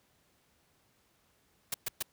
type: noise bursts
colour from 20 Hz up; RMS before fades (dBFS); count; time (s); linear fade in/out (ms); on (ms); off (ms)
white; -33; 3; 1.72-2.026; 5; 22; 120
effects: pink hiss -70 dBFS RMS until 2.12 s + high-pass 60 Hz 12 dB/octave